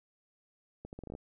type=accelerating click train; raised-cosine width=2 ms; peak=-30 dBFS; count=9; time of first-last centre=0.85-1.151 s; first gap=79 ms; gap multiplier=0.77; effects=none